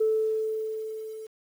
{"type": "tone with level ramp", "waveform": "sine", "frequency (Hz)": 437.8, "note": "A4", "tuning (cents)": -9, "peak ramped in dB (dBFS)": [-19, -37], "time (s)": [0, 1.27], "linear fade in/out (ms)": 10, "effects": ["tanh soft clip ceiling -15 dBFS", "9-bit"]}